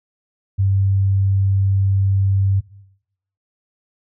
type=tone; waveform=sine; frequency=97.5 Hz; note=G2; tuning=9 cents flat; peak=-13 dBFS; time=0.58-2.61 s; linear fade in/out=20 ms; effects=noise-tail reverb RT60 0.8 s tail -20 dB re dry